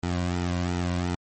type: tone with flanger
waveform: sawtooth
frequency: 88.5 Hz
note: F2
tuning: 23 cents sharp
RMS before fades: -27 dBFS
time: 0.03-1.15 s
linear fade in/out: 0 ms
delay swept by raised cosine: 1.8 to 2.34 ms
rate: 2.8 Hz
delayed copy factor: -0.8
effects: MP3 32 kbps